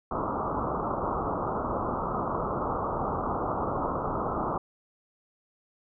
white low-pass noise, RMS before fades -30 dBFS, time 0.11-4.58 s, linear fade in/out 5 ms, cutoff 1300 Hz, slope 96 dB/octave, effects none

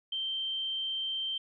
sine tone, 3132 Hz, G7, 2 cents flat, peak -31 dBFS, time 0.12-1.38 s, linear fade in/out 5 ms, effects none

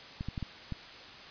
clicks, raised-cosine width 5 ms, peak -23 dBFS, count 5, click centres 0.209 / 0.286 / 0.378 / 0.427 / 0.723 s, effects white hiss -48 dBFS RMS until 1.3 s + resampled to 11025 Hz

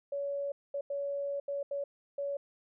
sine tone bursts at uneven times, 564 Hz, C#5, 30 cents sharp, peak -32 dBFS, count 6, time 0.12-0.52 / 0.74-0.81 / 0.9-1.4 / 1.48-1.63 / 1.71-1.84 / 2.18-2.37 s, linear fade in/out 5 ms, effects none

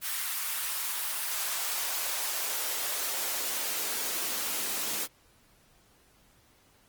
white noise with high-pass filter sweep, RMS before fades -32 dBFS, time 0.01-5.08 s, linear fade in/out 50 ms, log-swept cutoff 1400 to 210 Hz, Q 1.1, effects pink hiss -63 dBFS RMS until 6.88 s + Opus 24 kbps

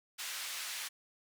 pink band-pass noise, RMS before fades -41 dBFS, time 0.18-0.89 s, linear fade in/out 20 ms, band 1800 to 13000 Hz, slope 12 dB/octave, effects none

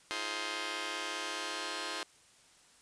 5% pulse chord, F minor seventh, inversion third, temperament just, 314.3 / 349.2 / 419.1 / 523.8 Hz, Eb4 / F4 / Ab4 / C5, +18 / 0 / +16 / +2 cents, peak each -31 dBFS, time 0.11-2.03 s, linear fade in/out 0 ms, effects white hiss -62 dBFS RMS until 2.81 s + resampled to 22050 Hz

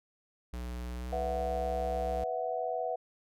square tone with pitch glide, 60.8 to 63.64 Hz, B1 to C2, -26 to -47 cents, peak -37 dBFS, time 0.53-2.24 s, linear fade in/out 5 ms, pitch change +79 cents, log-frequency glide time 0.97-1.17 s
sine chord, B suspended fourth, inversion none, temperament equal, 493.9 / 659.3 / 740 Hz, B4 / E5 / F#5, 0 / 0 / 0 cents, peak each -36 / -35 / -35 dBFS, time 1.12-2.96 s, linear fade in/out 10 ms
effects none

